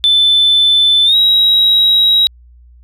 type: tone with pitch glide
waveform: triangle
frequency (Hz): 3520 to 3839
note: A7 to B7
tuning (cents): 0 to -50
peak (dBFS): -4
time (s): 0.04-2.27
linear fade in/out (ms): 0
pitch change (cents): +150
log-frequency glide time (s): 1.05-1.16
effects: tanh soft clip ceiling -4 dBFS + added 60 Hz sine -39 dBFS peak until 2.83 s